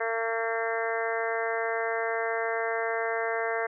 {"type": "harmonic tone", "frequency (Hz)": 227.2, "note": "A#3", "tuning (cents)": -44, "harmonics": [2, 3, 4, 5, 6, 7, 8, 9], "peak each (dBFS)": [-31, -32, -38, -38, -39, -35, -36, -38], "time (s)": [0, 3.67], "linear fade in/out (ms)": 10, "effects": []}